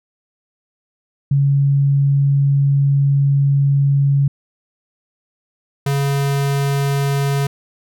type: tone pair in turn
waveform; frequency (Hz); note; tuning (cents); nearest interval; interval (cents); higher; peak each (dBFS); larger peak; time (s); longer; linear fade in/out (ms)
sine / square; 139.8 / 139.8; C#3 / C#3; +15 / +15; unison; 0; neither; -11 / -16; first; 1.31-4.28 / 5.86-7.47; first; 5
effects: none